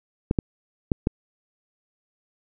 clicks, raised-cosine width 3 ms, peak -7 dBFS, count 4, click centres 0.311 / 0.388 / 0.918 / 1.071 s, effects none

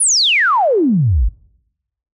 sine exponential sweep, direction down, 10530 to 45.47 Hz, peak -10 dBFS, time 0-1.29 s, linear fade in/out 10 ms, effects noise-tail reverb RT60 0.9 s tail -26 dB re dry

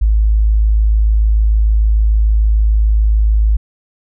sine tone, 53.4 Hz, G#1, 49 cents sharp, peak -8 dBFS, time 0.01-3.57 s, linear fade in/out 10 ms, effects none

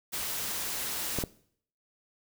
white noise, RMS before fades -34 dBFS, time 0.12-1.24 s, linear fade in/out 20 ms
clicks, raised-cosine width 2 ms, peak -17 dBFS, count 2, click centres 1.187 / 1.238 s
effects noise-tail reverb RT60 0.6 s tail -20 dB re dry

